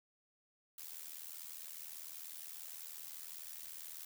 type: noise with amplitude modulation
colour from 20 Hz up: blue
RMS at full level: -45 dBFS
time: 0.78-4.05 s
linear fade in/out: 5 ms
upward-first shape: sine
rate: 80 Hz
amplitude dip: 90%
effects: none